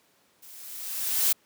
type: noise with level ramp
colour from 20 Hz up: blue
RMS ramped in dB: -49 to -21 dBFS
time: 0.42-1.33 s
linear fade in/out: 10 ms
effects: pink hiss -64 dBFS RMS until 1.45 s + high-pass 200 Hz 12 dB/octave